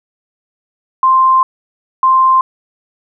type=tone bursts at uneven times; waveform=sine; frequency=1047 Hz; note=C6; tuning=1 cent sharp; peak=-6 dBFS; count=2; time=1.03-1.43 / 2.03-2.41 s; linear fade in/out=2 ms; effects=none